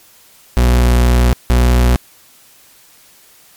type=tone pair in turn; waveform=40% pulse; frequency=60.8 / 61.15 Hz; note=B1 / B1; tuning=-26 / -16 cents; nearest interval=unison; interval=10 cents; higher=second; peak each=-7 dBFS; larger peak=neither; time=0.57-1.33 / 1.5-1.96 s; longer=first; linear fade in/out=0 ms; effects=white hiss -46 dBFS RMS until 3.56 s + MP3 96 kbps